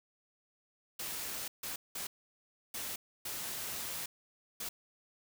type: noise bursts at uneven times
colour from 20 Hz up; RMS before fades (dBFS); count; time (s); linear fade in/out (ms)
white; -40; 6; 0.99-1.48 / 1.63-1.76 / 1.95-2.07 / 2.74-2.96 / 3.25-4.06 / 4.6-4.69; 5
effects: none